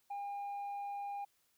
sine tone, 807 Hz, G#5, 50 cents flat, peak -36 dBFS, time 0.1-1.25 s, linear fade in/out 10 ms, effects tanh soft clip ceiling -38 dBFS + white hiss -75 dBFS RMS until 1.57 s

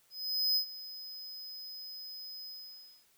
square tone with ADSR envelope, 5040 Hz, D#8, 21 cents sharp, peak -26 dBFS, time 0.1-3.06 s, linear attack 460 ms, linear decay 90 ms, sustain -17 dB, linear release 590 ms, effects white hiss -68 dBFS RMS until 3.17 s

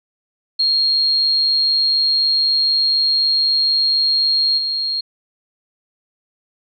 sine tone with level steps, 4249 Hz, C8, 26 cents sharp, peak -13 / -18 dBFS, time 0.59-5.01 s, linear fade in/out 10 ms, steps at 4.57 s, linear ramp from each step 20 ms, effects none

